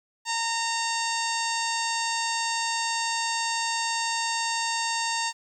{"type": "harmonic tone", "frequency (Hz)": 918, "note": "A#5", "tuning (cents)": -27, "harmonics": [1, 2, 3, 4, 5, 6, 7, 8, 9], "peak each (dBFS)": [-29, -33, -35, -37, -33, -38, -37, -36, -40], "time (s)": [0.25, 5.33], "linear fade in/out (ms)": 50, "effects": ["10-bit"]}